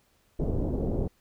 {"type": "low-pass noise", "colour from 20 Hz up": "pink", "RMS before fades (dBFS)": -28, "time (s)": [0.39, 1.08], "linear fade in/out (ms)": 10, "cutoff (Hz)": 540, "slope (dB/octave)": 24, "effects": ["pink hiss -67 dBFS RMS until 1.2 s"]}